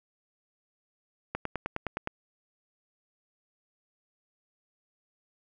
click train, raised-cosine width 0.5 ms, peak -16 dBFS, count 8, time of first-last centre 1.35-2.074 s, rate 9.67 Hz, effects none

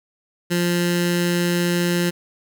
15% pulse tone with notch filter, 174.61 Hz, F3, in tune, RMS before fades -20 dBFS, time 0.5-2.11 s, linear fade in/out 20 ms, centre 690 Hz, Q 0.83, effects none

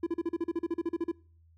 triangle tone bursts, 336.7 Hz, E4, 37 cents sharp, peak -25 dBFS, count 15, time 0.03-1.116 s, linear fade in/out 5 ms, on 36 ms, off 39 ms, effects noise-tail reverb RT60 0.5 s tail -24 dB re dry + added 82 Hz sine -58 dBFS peak until 1.57 s

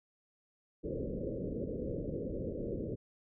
white low-pass noise, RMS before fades -38 dBFS, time 0.83-2.96 s, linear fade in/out 20 ms, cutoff 560 Hz, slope 96 dB/octave, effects none

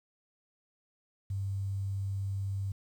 sine tone with quantisation, 98 Hz, G2, in tune, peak -31 dBFS, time 1.3-2.72 s, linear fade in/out 5 ms, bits 10, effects none

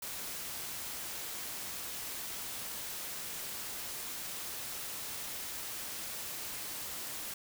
white noise, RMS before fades -41 dBFS, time 0.02-7.34 s, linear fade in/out 5 ms, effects none

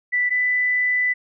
sine tone pair in turn, 1975.5 / 1991.5 Hz, B6 / B6, 0 / +14 cents, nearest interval unison, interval 14 cents, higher second, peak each -17 dBFS, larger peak neither, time 0.12-0.3 / 0.3-1.14 s, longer second, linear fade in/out 20 ms, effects none

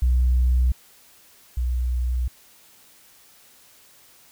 sine tone pair in turn, 62.4 / 61.72 Hz, B1 / B1, +19 / 0 cents, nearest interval unison, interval 19 cents, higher first, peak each -14 / -20 dBFS, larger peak first, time 0.02-0.72 / 1.57-2.28 s, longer second, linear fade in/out 5 ms, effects tanh soft clip ceiling -13 dBFS + white hiss -53 dBFS RMS until 4.31 s

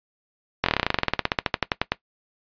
slowing click train, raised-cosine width 0.3 ms, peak -3 dBFS, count 25, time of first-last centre 0.64-1.92 s, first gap 22 ms, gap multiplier 1.07, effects noise-tail reverb RT60 0.1 s tail -18 dB re dry + resampled to 11025 Hz

